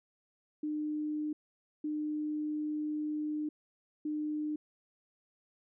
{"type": "tone bursts at uneven times", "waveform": "sine", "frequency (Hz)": 302.5, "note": "D#4", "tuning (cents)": -49, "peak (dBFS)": -32, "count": 3, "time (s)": [[0.63, 1.33], [1.84, 3.49], [4.05, 4.56]], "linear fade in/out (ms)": 5, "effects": []}